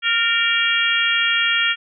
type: harmonic tone with a mistuned harmonic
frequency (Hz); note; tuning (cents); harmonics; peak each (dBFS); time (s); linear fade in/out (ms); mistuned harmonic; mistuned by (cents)
466.2; A#4; 0; 3 / 4 / 5 / 6 / 7; -22 / -22 / -22 / -22 / -22; 0.02-1.76; 50; 4; -34
effects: none